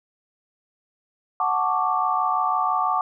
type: chord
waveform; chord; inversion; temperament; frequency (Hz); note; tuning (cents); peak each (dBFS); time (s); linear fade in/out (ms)
sine; D major seventh; first; equal; 740 / 880 / 1108.7 / 1174.7; F#5 / A5 / C#6 / D6; 0 / 0 / 0 / 0; -25 / -26 / -27 / -23; 1.4-3.01; 2
effects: none